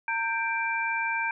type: tone cluster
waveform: sine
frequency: 911 / 1578 / 2352 Hz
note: A#5 / G6 / D7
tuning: -40 / +11 / +2 cents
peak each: -30 dBFS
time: 0.08-1.31 s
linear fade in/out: 2 ms
effects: none